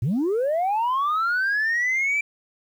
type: linear sweep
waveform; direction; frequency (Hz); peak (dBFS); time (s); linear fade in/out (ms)
sine; up; 100.1 to 2349; -18; 0.02-2.21; 5
effects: tanh soft clip ceiling -18 dBFS + 9-bit